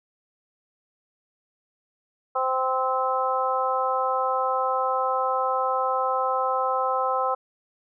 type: harmonic tone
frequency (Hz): 260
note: C4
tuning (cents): -11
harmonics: 2 / 3 / 4 / 5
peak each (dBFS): -27 / -27 / -27 / -27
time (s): 2.35-7.35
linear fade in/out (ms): 10
effects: none